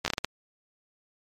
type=slowing click train; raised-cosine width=0.2 ms; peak=-9 dBFS; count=7; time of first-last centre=0.05-0.246 s; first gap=12 ms; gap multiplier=1.4; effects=MP3 96 kbps